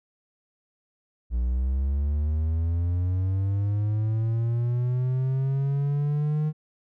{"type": "linear sweep", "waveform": "triangle", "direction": "up", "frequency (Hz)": [58, 154.3], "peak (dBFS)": -20, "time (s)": [1.3, 6.53], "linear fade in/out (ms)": 50, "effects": []}